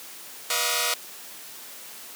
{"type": "tone cluster", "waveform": "5% pulse", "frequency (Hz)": [486.9, 625, 707, 1146, 1276], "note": ["B4", "D#5", "F5", "D6", "D#6"], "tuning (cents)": [-25, 8, 21, -43, 43], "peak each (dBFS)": -18, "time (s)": [0.5, 0.94], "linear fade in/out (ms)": 2, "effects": ["white hiss -42 dBFS RMS until 2.15 s", "high-pass 200 Hz 12 dB/octave"]}